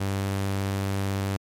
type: tone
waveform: sawtooth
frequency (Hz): 98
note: G2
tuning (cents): 0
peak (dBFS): -21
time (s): 0-1.37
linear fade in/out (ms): 10
effects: MP3 64 kbps